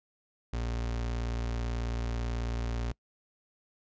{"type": "tone", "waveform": "35% pulse", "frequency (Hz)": 58.3, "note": "A#1", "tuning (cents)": 1, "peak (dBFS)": -29, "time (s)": [0.53, 2.92], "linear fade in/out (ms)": 5, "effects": ["noise-tail reverb RT60 0.1 s tail -25 dB re dry", "resampled to 16000 Hz"]}